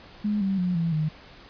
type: tone with pitch steps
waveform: sine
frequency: 209 / 193.88 / 179.86 / 166.84 / 154.77 Hz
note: G#3 / G3 / F#3 / E3 / D#3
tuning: +11 / -19 / -49 / +21 / -9 cents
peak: -22 dBFS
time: 0.24-1.09 s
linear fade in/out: 10 ms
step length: 170 ms
effects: pink hiss -48 dBFS RMS until 1.49 s + resampled to 11025 Hz